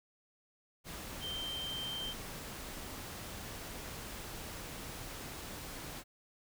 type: tone in noise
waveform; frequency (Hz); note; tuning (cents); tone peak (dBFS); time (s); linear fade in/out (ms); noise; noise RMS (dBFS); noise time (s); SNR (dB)
sine; 3136; G7; 0; -38; 1.2-2.15; 50; pink; -45; 0.84-6.04; +4
effects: none